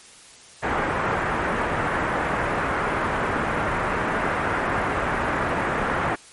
white low-pass noise, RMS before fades -24 dBFS, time 0.62-6.16 s, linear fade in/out 20 ms, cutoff 1700 Hz, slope 24 dB/octave, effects white hiss -47 dBFS RMS until 6.32 s + MP3 48 kbps

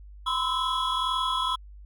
triangle tone cluster, 1002 / 1044 / 1305 / 3350 Hz, B5 / C6 / E6 / G#7, +25 / -4 / -18 / +14 cents, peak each -28 dBFS, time 0.26-1.56 s, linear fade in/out 10 ms, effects tanh soft clip ceiling -14 dBFS + added 50 Hz sine -43 dBFS peak until 1.85 s

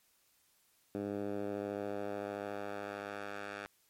10% pulse tone with band-pass filter sweep, 101.5 Hz, G#2, 39 cents flat, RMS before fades -40 dBFS, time 0.95-3.66 s, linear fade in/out 0 ms, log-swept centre 320 to 1600 Hz, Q 1, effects white hiss -71 dBFS RMS until 3.89 s + MP3 64 kbps

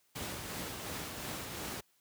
pink noise with tremolo, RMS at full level -39 dBFS, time 0.15-1.81 s, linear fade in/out 10 ms, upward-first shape triangle, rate 2.8 Hz, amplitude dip 35%, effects white hiss -72 dBFS RMS until 2 s + high-pass 80 Hz 12 dB/octave

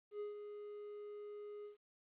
triangle tone with ADSR envelope, 415.3 Hz, G#4, in tune, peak -38 dBFS, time 0.11-1.77 s, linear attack 91 ms, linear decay 140 ms, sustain -7 dB, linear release 120 ms, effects resampled to 8000 Hz + 13-bit

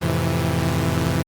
sawtooth chord, F major seventh, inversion none, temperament equal with one note detuned, 87.31 / 108.05 / 130.81 / 164.81 Hz, F2 / A2 / C3 / E3, 0 / -31 / 0 / 0 cents, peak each -21 / -23 / -20 / -19 dBFS, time 0.01-1.23 s, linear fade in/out 20 ms, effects Opus 24 kbps

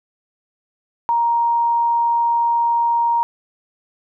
sine tone, 937 Hz, A#5, 9 cents sharp, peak -14 dBFS, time 1.09-3.23 s, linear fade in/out 0 ms, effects none

